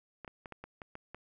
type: clicks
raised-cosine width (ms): 0.5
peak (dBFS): -29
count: 8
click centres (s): 0.247 / 0.278 / 0.458 / 0.523 / 0.64 / 0.818 / 0.954 / 1.146
effects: none